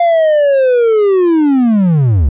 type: linear sweep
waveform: triangle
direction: down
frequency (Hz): 699 to 61.74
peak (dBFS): -5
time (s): 0-2.29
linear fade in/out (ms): 5
effects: resampled to 8000 Hz